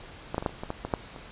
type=clicks; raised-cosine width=1 ms; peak=-16 / -12 / -21 / -11 / -30 / -20 / -16 / -17 / -10 / -27 dBFS; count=10; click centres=0.345 / 0.381 / 0.425 / 0.462 / 0.494 / 0.635 / 0.704 / 0.85 / 0.938 / 1.162 s; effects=pink hiss -46 dBFS RMS until 1.31 s + resampled to 8000 Hz